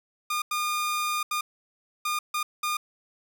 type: tone bursts at uneven times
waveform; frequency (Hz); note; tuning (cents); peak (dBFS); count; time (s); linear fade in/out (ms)
sawtooth; 1215; D#6; -42; -22; 6; 0.3-0.42 / 0.51-1.23 / 1.31-1.41 / 2.05-2.19 / 2.34-2.43 / 2.63-2.77; 5
effects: none